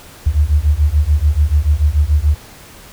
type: beating tone pair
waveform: sine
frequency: 71 / 77.9 Hz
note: C#2 / D#2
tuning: +42 / +3 cents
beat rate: 6.9 Hz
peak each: -13 dBFS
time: 0.26-2.35 s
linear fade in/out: 10 ms
effects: pink hiss -39 dBFS RMS until 2.92 s